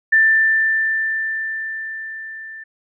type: tone with level ramp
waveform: sine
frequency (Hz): 1776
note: A6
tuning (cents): +16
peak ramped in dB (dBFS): -9 to -32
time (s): 0.12-2.64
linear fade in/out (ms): 10
effects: none